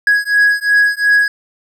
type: beating tone pair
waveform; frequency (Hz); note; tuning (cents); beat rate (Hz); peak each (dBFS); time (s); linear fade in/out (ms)
triangle; 1661.2 / 1664; G#6 / G#6; 0 / +3; 2.8; -11; 0.07-1.28; 2
effects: none